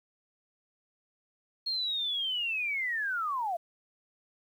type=linear sweep; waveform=sine; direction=down; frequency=4285 to 652 Hz; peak=-29 dBFS; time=1.66-3.57 s; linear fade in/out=10 ms; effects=10-bit